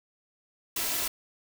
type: noise with comb filter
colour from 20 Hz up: white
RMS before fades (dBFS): -30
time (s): 0.76-1.08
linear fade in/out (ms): 5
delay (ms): 3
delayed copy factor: +0.5
effects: none